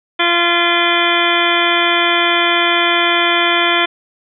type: harmonic tone with a mistuned harmonic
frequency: 344.7 Hz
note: F4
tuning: 23 cents flat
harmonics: 1 / 2 / 3 / 4 / 5 / 6 / 7 / 9 / 10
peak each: -20 / -20 / -20 / -20 / -20 / -20 / -20 / -20 / -20 dBFS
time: 0.19-3.86 s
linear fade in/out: 10 ms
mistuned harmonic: 6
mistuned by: -16 cents
effects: none